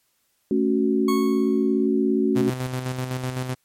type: chord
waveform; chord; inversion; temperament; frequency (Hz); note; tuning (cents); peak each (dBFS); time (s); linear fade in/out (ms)
sine; F# minor; first; equal; 220 / 277.2 / 370; A3 / C#4 / F#4; 0 / 0 / 0; -22; 0.51-2.5; 2
type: tone with exponential decay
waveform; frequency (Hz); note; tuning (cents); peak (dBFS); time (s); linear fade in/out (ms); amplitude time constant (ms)
40% pulse; 1100; C#6; -14; -23; 1.08-1.87; 5; 170
type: tone with tremolo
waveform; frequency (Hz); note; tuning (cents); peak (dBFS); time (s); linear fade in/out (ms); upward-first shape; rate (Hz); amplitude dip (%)
sawtooth; 128; C3; -38; -20; 2.35-3.55; 20; square; 7.9; 45
effects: white hiss -68 dBFS RMS until 3.64 s + MP3 64 kbps